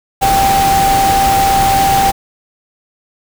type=tone in noise; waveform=sine; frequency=784 Hz; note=G5; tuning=in tune; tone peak=-9 dBFS; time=0.21-2.12 s; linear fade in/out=20 ms; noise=pink; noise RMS=-17 dBFS; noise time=0.21-2.12 s; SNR=+5 dB; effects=none